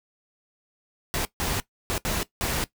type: noise bursts at uneven times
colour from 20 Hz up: pink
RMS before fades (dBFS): -27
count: 5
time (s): 1.14-1.25 / 1.4-1.6 / 1.9-1.98 / 2.05-2.23 / 2.41-2.64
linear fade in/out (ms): 0
effects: noise-tail reverb RT60 0.1 s tail -17 dB re dry